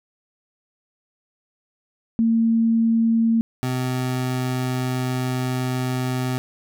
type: tone pair in turn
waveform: sine / 25% pulse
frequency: 227.5 / 127.68 Hz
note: A#3 / C3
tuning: -42 / -42 cents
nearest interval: minor seventh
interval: 1000 cents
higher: first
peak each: -15 / -18 dBFS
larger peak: first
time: 2.19-3.41 / 3.63-6.38 s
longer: second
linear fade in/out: 0 ms
effects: none